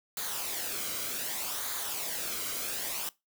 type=noise with flanger; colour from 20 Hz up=white; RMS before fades=-35 dBFS; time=0.17-3.09 s; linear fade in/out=2 ms; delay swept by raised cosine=0.36 to 1.15 ms; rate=0.65 Hz; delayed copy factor=-0.55; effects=noise-tail reverb RT60 0.2 s tail -20 dB re dry